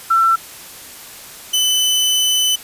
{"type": "tone pair in turn", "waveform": ["sine", "sawtooth"], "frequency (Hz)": [1343, 3015], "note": ["E6", "F#7"], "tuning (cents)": [32, 32], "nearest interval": "octave + major second", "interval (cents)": 1400, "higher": "second", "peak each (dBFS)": -10, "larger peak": "neither", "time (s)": [[0.1, 0.36], [1.53, 2.56]], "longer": "second", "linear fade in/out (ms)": 10, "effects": ["white hiss -36 dBFS RMS until 2.63 s", "resampled to 32000 Hz"]}